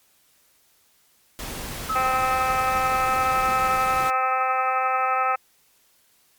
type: noise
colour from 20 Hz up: pink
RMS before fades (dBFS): -33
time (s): 1.39-4.1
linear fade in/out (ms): 0
type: tone with vibrato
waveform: sine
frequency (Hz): 1287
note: E6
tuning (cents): -42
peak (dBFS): -22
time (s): 1.89-5.36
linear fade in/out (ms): 10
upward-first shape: triangle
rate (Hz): 11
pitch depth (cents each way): 19
type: harmonic tone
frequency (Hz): 259.7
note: C4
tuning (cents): -13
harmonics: 2 / 3 / 4 / 5 / 6 / 7 / 8 / 9 / 10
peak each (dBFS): -31 / -24 / -33 / -33 / -38 / -35 / -37 / -36 / -34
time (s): 1.95-5.36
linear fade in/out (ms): 10
effects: white hiss -61 dBFS RMS until 6.38 s + MP3 96 kbps